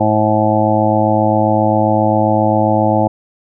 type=harmonic tone; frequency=107.5 Hz; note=A2; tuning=40 cents flat; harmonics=1 / 2 / 3 / 5 / 6 / 7 / 8; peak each=-18 / -18 / -18 / -18 / -18 / -18 / -18 dBFS; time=0-3.08 s; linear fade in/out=10 ms; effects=none